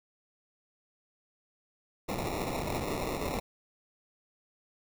white noise with sample-and-hold, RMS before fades -34 dBFS, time 2.08-3.4 s, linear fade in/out 10 ms, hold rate 1575 Hz, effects none

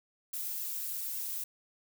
violet noise with flanger, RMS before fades -37 dBFS, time 0.33-1.44 s, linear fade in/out 5 ms, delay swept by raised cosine 1.8 to 3.2 ms, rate 3.6 Hz, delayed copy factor +1, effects none

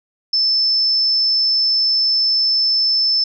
sine tone, 5274 Hz, E8, in tune, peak -13 dBFS, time 0.33-3.24 s, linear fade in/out 5 ms, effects none

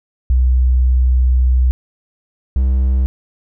sine / triangle tone pair in turn, 63 / 64.73 Hz, B1 / C2, +35 / -18 cents, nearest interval unison, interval 47 cents, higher second, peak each -9 dBFS, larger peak neither, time 0.3-1.71 / 2.56-3.06 s, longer first, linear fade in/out 0 ms, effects none

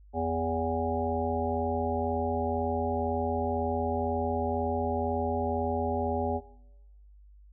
harmonic tone with a mistuned harmonic, 82 Hz, E2, 9 cents flat, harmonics 1 / 3 / 5 / 7 / 9 / 10, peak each -34 / -34 / -34 / -34 / -34 / -34 dBFS, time 0.13-6.41 s, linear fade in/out 50 ms, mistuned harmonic 1, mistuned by +34 cents, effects noise-tail reverb RT60 1.0 s tail -21 dB re dry + added 50 Hz sine -51 dBFS peak until 7.52 s

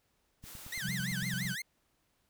white noise, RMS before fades -49 dBFS, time 0.42-1.57 s, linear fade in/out 50 ms
click train, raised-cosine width 5 ms, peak -37 dBFS, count 10, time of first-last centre 0.44-1.451 s, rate 8.9 Hz
sawtooth tone with vibrato, 1783 Hz, A6, 22 cents sharp, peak -33 dBFS, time 0.72-1.62 s, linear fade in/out 5 ms, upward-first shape sine, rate 5.9 Hz, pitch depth 300 cents each way
sine chord, C suspended fourth, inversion none, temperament equal, 130.81 / 174.61 / 196 Hz, C3 / F3 / G3, 0 / 0 / 0 cents, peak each -38 / -39 / -40 dBFS, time 0.81-1.56 s, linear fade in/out 50 ms
effects pink hiss -75 dBFS RMS until 2.29 s

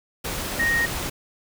sine tone in noise, 1864.7 Hz, A#6, in tune, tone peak -19 dBFS, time 0.59-0.86 s, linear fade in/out 10 ms, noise pink, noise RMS -29 dBFS, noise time 0.24-1.1 s, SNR +7 dB, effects none

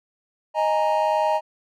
triangle chord, D# suspended fourth, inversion none, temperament equal, 622.3 / 830.6 / 932.3 Hz, D#5 / G#5 / A#5, 0 / 0 / 0 cents, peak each -20 / -22 / -21 dBFS, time 0.54-1.41 s, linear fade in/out 50 ms, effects none

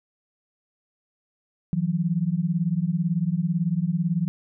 sine beating tone pair, 161.9 / 179.9 Hz, E3 / F#3, -31 / -48 cents, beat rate 18 Hz, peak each -24 dBFS, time 1.73-4.28 s, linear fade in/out 0 ms, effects none

